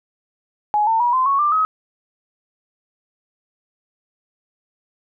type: tone with pitch steps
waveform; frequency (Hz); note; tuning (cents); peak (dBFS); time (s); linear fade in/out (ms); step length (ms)
sine; 839 / 899.2 / 963.8 / 1032.9 / 1107.1 / 1186.5 / 1271.7; G#5 / A5 / B5 / C6 / C#6 / D6 / D#6; +17 / +37 / -43 / -23 / -3 / +17 / +37; -14; 0.74-1.65; 0; 130
effects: none